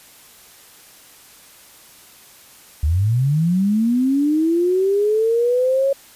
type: linear sweep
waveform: sine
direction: up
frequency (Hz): 69.8 to 554.4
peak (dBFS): -14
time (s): 2.83-5.93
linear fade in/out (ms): 5
effects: white hiss -46 dBFS RMS until 6.15 s + resampled to 32000 Hz